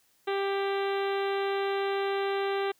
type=harmonic tone with a mistuned harmonic; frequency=394.6 Hz; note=G4; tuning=11 cents sharp; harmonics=1 / 2 / 3 / 4 / 5 / 6 / 7 / 8 / 9 / 10; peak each=-28 / -34 / -38 / -40 / -42 / -44 / -45 / -46 / -47 / -48 dBFS; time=0.27-2.72 s; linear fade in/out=10 ms; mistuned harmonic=6; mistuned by=-28 cents; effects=white hiss -67 dBFS RMS until 2.79 s